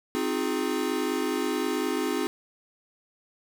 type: chord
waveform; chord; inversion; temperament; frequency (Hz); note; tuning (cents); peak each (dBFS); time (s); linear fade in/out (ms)
square; F minor seventh; second; equal with one note detuned; 261.6 / 311.1 / 356.6 / 415.3; C4 / Eb4 / F4 / Ab4; 0 / 0 / +36 / 0; -32; 0.15-2.27; 0
effects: none